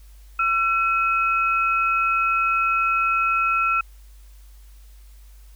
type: tone pair together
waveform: sine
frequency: 1350 / 2548 Hz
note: E6 / D#7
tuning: +41 / +41 cents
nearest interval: major seventh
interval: 1100 cents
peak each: -19 / -23 dBFS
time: 0.39-3.81 s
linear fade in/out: 5 ms
effects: added 50 Hz sine -43 dBFS peak until 5.55 s + white hiss -58 dBFS RMS until 5.55 s